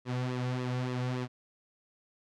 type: tone with flanger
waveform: sawtooth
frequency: 125.8 Hz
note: B2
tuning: 32 cents sharp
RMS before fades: -33 dBFS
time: 0.05-1.28 s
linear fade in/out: 50 ms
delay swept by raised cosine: 1.3 to 3.2 ms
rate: 3.5 Hz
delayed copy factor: -0.65
effects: low-pass 5000 Hz 12 dB/octave